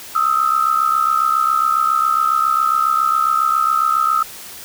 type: tone pair together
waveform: sine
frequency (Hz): 1256.7 / 1324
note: D#6 / E6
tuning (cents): +17 / +7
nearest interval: minor second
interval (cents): 90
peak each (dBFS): -16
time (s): 0.15-4.23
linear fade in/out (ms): 5
effects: white hiss -35 dBFS RMS until 4.64 s